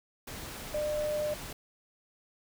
sine tone in noise, 601 Hz, D5, 40 cents sharp, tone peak -29 dBFS, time 0.74-1.34 s, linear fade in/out 5 ms, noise pink, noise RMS -42 dBFS, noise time 0.27-1.53 s, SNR +10 dB, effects none

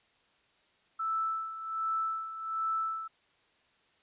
sine tone with tremolo, 1318.5 Hz, E6, in tune, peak -28 dBFS, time 0.99-3.08 s, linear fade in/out 10 ms, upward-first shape sine, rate 1.3 Hz, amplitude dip 70%, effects white hiss -68 dBFS RMS until 4.02 s + resampled to 8000 Hz

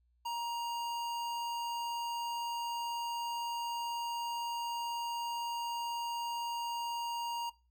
square tone with notch filter, 941 Hz, A#5, 16 cents sharp, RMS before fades -37 dBFS, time 0.25-7.5 s, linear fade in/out 10 ms, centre 10000 Hz, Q 1.8, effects noise-tail reverb RT60 0.3 s tail -20 dB re dry + added 60 Hz sine -69 dBFS peak until 7.7 s

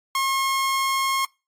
sawtooth tone, 1078 Hz, C#6, 49 cents flat, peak -17 dBFS, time 0.15-1.25 s, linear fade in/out 2 ms, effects noise-tail reverb RT60 0.3 s tail -26 dB re dry + AAC 64 kbps

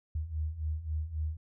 sine beating tone pair, 75.5 / 79.2 Hz, D2 / D#2, +48 / +31 cents, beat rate 3.7 Hz, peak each -37 / -33 dBFS, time 0.15-1.37 s, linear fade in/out 5 ms, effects none

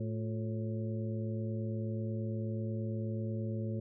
harmonic tone with a mistuned harmonic, 110 Hz, A2, in tune, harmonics 1 / 2 / 3 / 4 / 5, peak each -35 / -39 / -44 / -48 / -46 dBFS, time 0-3.8 s, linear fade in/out 5 ms, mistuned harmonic 3, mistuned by +110 cents, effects none

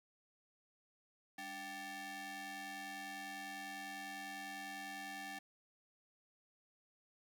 sawtooth ring-modulated tone, 490 Hz, B4, 14 cents flat, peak -38 dBFS, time 1.38-5.39 s, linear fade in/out 5 ms, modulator 1270 Hz, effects none

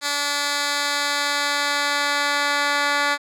10% pulse tone with band-pass filter sweep, 287.9 Hz, D4, 34 cents flat, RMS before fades -22 dBFS, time 0.01-3.18 s, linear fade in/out 50 ms, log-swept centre 4800 to 2400 Hz, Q 0.77, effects none

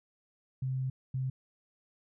sine tone bursts at uneven times, 130.81 Hz, C3, in tune, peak -30 dBFS, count 2, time 0.62-0.9 / 1.14-1.3 s, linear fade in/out 5 ms, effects none

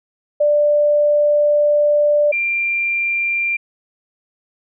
sine tone pair in turn, 590 / 2378 Hz, D5 / D7, +8 / +21 cents, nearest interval 2 octaves, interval 2413 cents, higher second, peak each -11 / -16 dBFS, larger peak first, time 0.4-2.32 / 2.32-3.57 s, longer first, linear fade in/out 10 ms, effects none

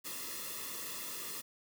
white noise with comb filter, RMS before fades -42 dBFS, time 0.04-1.42 s, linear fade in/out 20 ms, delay 1.3 ms, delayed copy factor -0.95, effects none

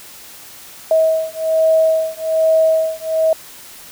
sine beating tone pair, 640 / 641.2 Hz, D#5 / E5, +49 / -48 cents, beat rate 1.2 Hz, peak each -15 / -15 dBFS, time 0.91-3.33 s, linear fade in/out 2 ms, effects white hiss -38 dBFS RMS until 3.91 s

